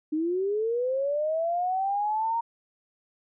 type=linear sweep; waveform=sine; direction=up; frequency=300 to 935 Hz; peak=-24 dBFS; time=0.12-2.41 s; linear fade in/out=10 ms; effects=none